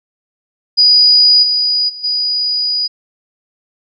sine tone with level steps, 4919 Hz, D#8, 21 cents flat, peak -5 / -11 / -26 / -13 dBFS, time 0.77-2.88 s, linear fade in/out 20 ms, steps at 1.42 / 1.88 / 2.03 s, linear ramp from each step 20 ms, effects none

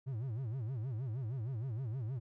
triangle tone with vibrato, 120.5 Hz, B2, 42 cents flat, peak -34 dBFS, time 0.06-2.2 s, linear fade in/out 20 ms, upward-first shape sine, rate 6.4 Hz, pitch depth 230 cents each way, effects none

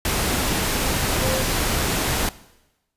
sine tone in noise, 523.3 Hz, C5, in tune, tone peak -25 dBFS, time 1.22-1.42 s, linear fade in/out 2 ms, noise pink, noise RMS -22 dBFS, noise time 0.05-2.29 s, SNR -6 dB, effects noise-tail reverb RT60 1.0 s tail -19 dB re dry + resampled to 32000 Hz

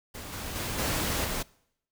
pink noise with level steps, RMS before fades -41 / -37 / -33 / -29 / -32 dBFS, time 0.14-1.43 s, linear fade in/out 10 ms, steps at 0.32 / 0.55 / 0.78 / 1.24 s, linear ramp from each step 10 ms, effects noise-tail reverb RT60 0.7 s tail -23 dB re dry

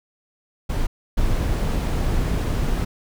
brown noise bursts at uneven times, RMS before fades -21 dBFS, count 2, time 0.69-0.87 / 1.17-2.85 s, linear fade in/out 10 ms, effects none

